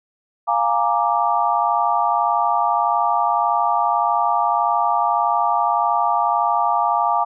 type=chord; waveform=sine; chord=Bb dominant seventh; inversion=second; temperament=equal; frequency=698.5 / 830.6 / 932.3 / 1174.7 Hz; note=F5 / Ab5 / Bb5 / D6; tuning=0 / 0 / 0 / 0 cents; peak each=-21 dBFS; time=0.47-7.25 s; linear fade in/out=20 ms; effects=none